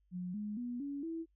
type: tone with pitch steps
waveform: sine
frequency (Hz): 180 / 209.2 / 243.1 / 282.5 / 328.2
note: F#3 / G#3 / B3 / C#4 / E4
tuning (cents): -47 / +13 / -27 / +33 / -8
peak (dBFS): -37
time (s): 0.11-1.26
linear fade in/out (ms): 50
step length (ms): 230
effects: noise-tail reverb RT60 0.1 s tail -25 dB re dry + added 50 Hz sine -70 dBFS peak until 1.35 s